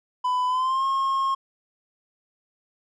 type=tone with pitch glide; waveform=triangle; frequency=1000 to 1078 Hz; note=B5 to C#6; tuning=+21 to -49 cents; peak=-19 dBFS; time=0.24-1.35 s; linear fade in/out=10 ms; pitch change=+130 cents; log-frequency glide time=0.47-0.85 s; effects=resampled to 22050 Hz